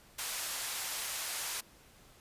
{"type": "band-pass noise", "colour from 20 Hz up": "white", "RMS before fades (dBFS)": -38, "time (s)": [0.18, 1.61], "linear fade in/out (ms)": 10, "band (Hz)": [650, 12000], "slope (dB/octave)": 12, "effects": ["pink hiss -60 dBFS RMS until 2.2 s", "resampled to 32000 Hz"]}